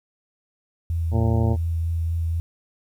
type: tone with vibrato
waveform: sine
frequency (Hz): 83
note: E2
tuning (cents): +12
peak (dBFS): -21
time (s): 0.9-2.4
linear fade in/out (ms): 0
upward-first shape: triangle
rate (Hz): 4.2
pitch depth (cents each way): 19
type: harmonic tone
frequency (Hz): 113.8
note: A#2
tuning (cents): -41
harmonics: 1 / 2 / 3 / 4 / 5 / 6 / 7 / 8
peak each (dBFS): -20 / -26 / -30 / -32 / -34 / -36 / -37 / -38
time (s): 1.11-1.57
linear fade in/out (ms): 50
effects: 9-bit